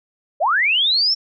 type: linear sweep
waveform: sine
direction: up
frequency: 530 to 5500 Hz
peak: -14 dBFS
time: 0.4-1.15 s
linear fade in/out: 20 ms
effects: none